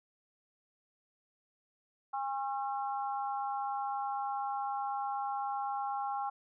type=harmonic tone; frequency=270.8 Hz; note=C#4; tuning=40 cents flat; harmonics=3 / 4 / 5; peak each=-34 / -40 / -43 dBFS; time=2.13-6.3 s; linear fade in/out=10 ms; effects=none